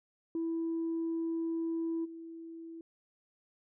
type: tone with level steps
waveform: sine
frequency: 329.6 Hz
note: E4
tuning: in tune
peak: -30 / -43 dBFS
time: 0.35-2.81 s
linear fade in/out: 2 ms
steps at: 2.04 s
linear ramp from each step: 20 ms
effects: tanh soft clip ceiling -28 dBFS